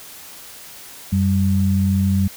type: tone pair together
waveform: sine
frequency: 92.5 / 193.69 Hz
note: F#2 / G3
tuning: 0 / -21 cents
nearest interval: octave + minor second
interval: 1279 cents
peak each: -17 dBFS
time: 1.12-2.28 s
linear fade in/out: 10 ms
effects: white hiss -39 dBFS RMS until 2.36 s